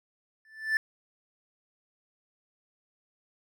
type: tone with exponential growth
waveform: triangle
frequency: 1760 Hz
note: A6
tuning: in tune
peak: -18 dBFS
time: 0.45-0.77 s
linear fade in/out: 1 ms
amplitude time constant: 69 ms
effects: none

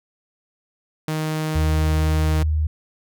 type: tone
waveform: sawtooth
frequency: 156 Hz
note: D#3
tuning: 5 cents sharp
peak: -18 dBFS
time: 1.08-2.43 s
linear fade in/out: 2 ms
type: tone with pitch glide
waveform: sine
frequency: 77.78 to 77.06 Hz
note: D#2 to D#2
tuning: 0 to -16 cents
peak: -17 dBFS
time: 1.55-2.67 s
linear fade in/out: 5 ms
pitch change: -16 cents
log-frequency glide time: 2.29-2.53 s
effects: none

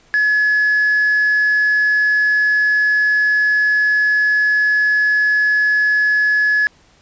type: tone with quantisation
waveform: sine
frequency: 1700 Hz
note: G#6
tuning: 40 cents sharp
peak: -12 dBFS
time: 0.14-6.67 s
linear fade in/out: 0 ms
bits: 4
effects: pink hiss -52 dBFS RMS until 7.01 s + resampled to 16000 Hz

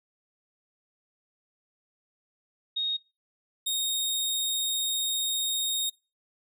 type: tone pair in turn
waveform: sine / sawtooth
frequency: 3732 / 3715 Hz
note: A#7 / A#7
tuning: +1 / -7 cents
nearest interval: unison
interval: 8 cents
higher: first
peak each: -26 / -23 dBFS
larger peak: second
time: 2.76-2.97 / 3.66-5.9 s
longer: second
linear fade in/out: 10 ms
effects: noise-tail reverb RT60 0.3 s tail -25 dB re dry

